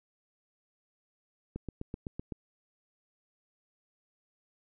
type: click train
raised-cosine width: 3 ms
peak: -24 dBFS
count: 7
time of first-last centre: 1.56-2.322 s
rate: 7.87 Hz
effects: none